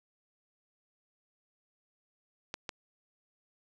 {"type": "clicks", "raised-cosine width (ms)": 0.2, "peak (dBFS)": -19, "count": 2, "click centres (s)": [2.541, 2.692], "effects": []}